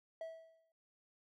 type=tone with exponential decay; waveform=triangle; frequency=651 Hz; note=E5; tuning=22 cents flat; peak=-38 dBFS; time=0.21-0.72 s; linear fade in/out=2 ms; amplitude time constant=110 ms; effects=none